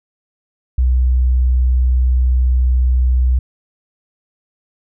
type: tone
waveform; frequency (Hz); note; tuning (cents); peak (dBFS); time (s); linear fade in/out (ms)
sine; 62.8; B1; +30; -10; 0.78-3.39; 5
effects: none